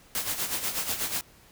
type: noise with tremolo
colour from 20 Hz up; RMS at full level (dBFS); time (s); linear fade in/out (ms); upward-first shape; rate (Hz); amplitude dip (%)
white; -28; 0.15-1.21; 0; sine; 8.2; 65
effects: pink hiss -56 dBFS RMS until 1.51 s